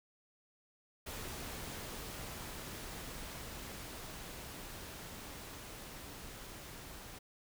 pink noise with level ramp, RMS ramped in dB -44 to -50 dBFS, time 1.06-7.19 s, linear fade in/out 10 ms, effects none

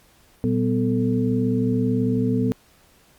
sine tone cluster, 118.2 / 191.1 / 249.4 / 441.8 Hz, A#2 / G3 / B3 / A4, +24 / -44 / +17 / +7 cents, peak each -24 / -26 / -21 / -27 dBFS, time 0.44-2.52 s, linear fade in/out 0 ms, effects pink hiss -56 dBFS RMS until 3.18 s + Opus 48 kbps

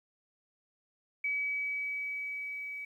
sine tone with level ramp, 2280 Hz, C#7, 48 cents sharp, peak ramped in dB -29 to -38 dBFS, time 1.24-2.85 s, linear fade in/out 5 ms, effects 11-bit

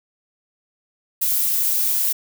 violet noise with amplitude modulation, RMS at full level -18 dBFS, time 1.21-2.13 s, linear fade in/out 10 ms, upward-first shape sine, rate 200 Hz, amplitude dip 40%, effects none

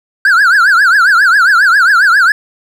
triangle tone with vibrato, 1509 Hz, F#6, 34 cents sharp, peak -3 dBFS, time 0.25-2.32 s, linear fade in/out 2 ms, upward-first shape triangle, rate 7.4 Hz, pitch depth 240 cents each way, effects none

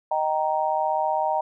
sine chord, Eb major, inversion none, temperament just, 622.3 / 777.8 / 933.4 Hz, Eb5 / G5 / Bb5, 0 / -14 / +2 cents, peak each -26 / -25 / -25 dBFS, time 0.11-1.41 s, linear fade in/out 5 ms, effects none

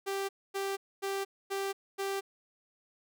sawtooth tone bursts, 392.2 Hz, G4, 1 cent sharp, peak -28 dBFS, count 5, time 0.06-2.21 s, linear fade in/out 20 ms, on 230 ms, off 250 ms, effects none

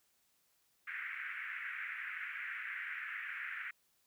pink band-pass noise, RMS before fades -43 dBFS, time 0.87-3.71 s, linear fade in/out 5 ms, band 1500 to 2300 Hz, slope 48 dB/octave, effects white hiss -75 dBFS RMS until 4.06 s

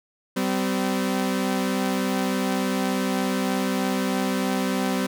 sawtooth tone pair together, 192.9 / 256.2 Hz, G3 / C4, -28 / -36 cents, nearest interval perfect fourth, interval 492 cents, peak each -21 dBFS, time 0.36-5.07 s, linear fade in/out 10 ms, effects none

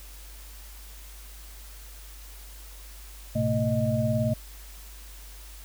sine tone cluster, 109.4 / 127.9 / 224.6 / 620 Hz, A2 / C3 / A3 / D#5, -9 / -39 / +36 / -6 cents, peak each -28 dBFS, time 3.35-4.34 s, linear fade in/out 10 ms, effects added 50 Hz sine -43 dBFS peak until 5.64 s + white hiss -49 dBFS RMS until 5.64 s

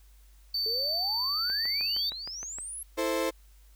triangle tone, 4552 Hz, C#8, 45 cents sharp, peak -26 dBFS, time 0.54-2.1 s, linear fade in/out 5 ms
sine exponential sweep, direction up, 426.7 to 11390 Hz, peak -36 dBFS, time 0.66-2.83 s, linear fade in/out 2 ms
click train, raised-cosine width 0.5 ms, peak -28 dBFS, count 8, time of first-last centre 1.5-2.585 s, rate 6.45 Hz
35% pulse chord, A minor, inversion second, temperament equal with one note detuned, 329.6 / 442 / 523.3 Hz, E4 / A4 / C5, 0 / +8 / 0 cents, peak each -30 / -32 / -28 dBFS, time 2.97-3.31 s, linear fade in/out 20 ms
effects added 50 Hz sine -53 dBFS peak until 3.75 s + white hiss -65 dBFS RMS until 3.75 s

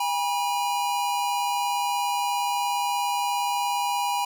square tone pair together, 811 / 968 Hz, G#5 / B5, -41 / -35 cents, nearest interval minor third, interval 306 cents, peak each -27 dBFS, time 0-4.25 s, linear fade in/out 5 ms, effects none

